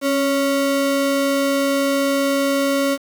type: ring-modulated tone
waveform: square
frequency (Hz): 416.1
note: G#4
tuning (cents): +3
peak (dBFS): -14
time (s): 0.01-2.98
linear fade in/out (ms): 50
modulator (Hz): 142
effects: 7-bit